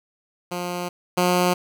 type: tone pair in turn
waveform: 10% pulse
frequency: 177.1 / 179.16 Hz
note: F3 / F3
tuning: +24 / +44 cents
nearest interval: unison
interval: 20 cents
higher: second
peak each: -18 / -9 dBFS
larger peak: second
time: 0.51-0.89 / 1.17-1.54 s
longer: first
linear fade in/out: 10 ms
effects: none